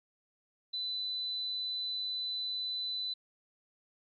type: tone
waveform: sine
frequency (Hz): 4001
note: B7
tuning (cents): +22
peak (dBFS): -33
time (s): 0.73-3.14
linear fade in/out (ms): 10
effects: MP3 32 kbps